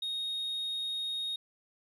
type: tone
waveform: sine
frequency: 3729 Hz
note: A#7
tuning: in tune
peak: -30 dBFS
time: 0.02-1.36 s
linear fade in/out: 5 ms
effects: tanh soft clip ceiling -31 dBFS + 11-bit